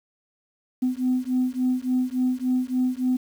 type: beating tone pair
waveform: sine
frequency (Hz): 252 / 255.5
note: B3 / C4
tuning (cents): +35 / -41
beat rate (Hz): 3.5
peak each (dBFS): -23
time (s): 0.82-3.17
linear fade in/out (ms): 10
effects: tanh soft clip ceiling -15 dBFS + 8-bit